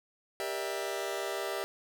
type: chord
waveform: sawtooth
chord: E half-diminished seventh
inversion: first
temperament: just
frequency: 395.6 / 474.7 / 593.3 / 659.3 Hz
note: G4 / Bb4 / D5 / E5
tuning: +16 / +31 / +18 / 0 cents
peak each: -33 / -37 / -35 / -35 dBFS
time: 0.4-1.64 s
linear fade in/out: 0 ms
effects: none